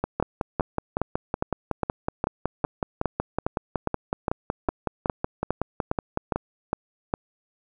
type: two click trains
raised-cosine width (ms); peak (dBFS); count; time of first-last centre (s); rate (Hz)
1; -10 / -9; 35 / 18; 0.04-6.36 / 0.2-7.139; 5.38 / 2.45
effects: none